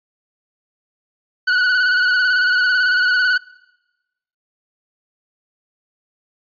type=tone with vibrato; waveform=45% pulse; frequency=1480 Hz; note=F#6; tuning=in tune; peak=-13 dBFS; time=1.47-3.38 s; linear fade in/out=10 ms; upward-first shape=square; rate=18 Hz; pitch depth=31 cents each way; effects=noise-tail reverb RT60 1.0 s tail -23 dB re dry + resampled to 11025 Hz